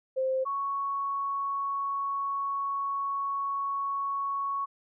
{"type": "tone pair in turn", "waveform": "sine", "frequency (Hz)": [524, 1110.3], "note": ["C5", "C#6"], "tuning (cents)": [2, 2], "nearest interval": "octave + minor second", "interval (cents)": 1300, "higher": "second", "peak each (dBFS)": [-25, -28], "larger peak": "first", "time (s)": [[0.16, 0.45], [0.45, 4.66]], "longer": "second", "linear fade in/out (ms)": 20, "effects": []}